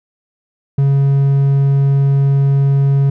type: tone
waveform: triangle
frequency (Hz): 138.59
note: C#3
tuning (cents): 0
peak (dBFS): -7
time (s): 0.78-3.1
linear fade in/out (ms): 5
effects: none